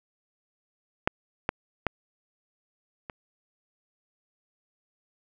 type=clicks; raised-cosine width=0.5 ms; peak=-6 / -9 / -9 / -22 dBFS; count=4; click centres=1.075 / 1.491 / 1.867 / 3.098 s; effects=none